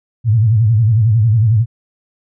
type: tone with vibrato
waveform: sine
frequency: 111 Hz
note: A2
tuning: 16 cents sharp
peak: -8 dBFS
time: 0.24-1.66 s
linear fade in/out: 50 ms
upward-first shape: sine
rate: 11 Hz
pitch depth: 140 cents each way
effects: none